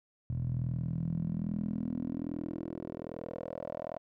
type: tone with band-pass filter sweep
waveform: 10% pulse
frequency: 41.2 Hz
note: E1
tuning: in tune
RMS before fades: -36 dBFS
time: 0.3-3.98 s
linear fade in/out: 0 ms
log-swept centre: 110 to 660 Hz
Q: 4.1
effects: none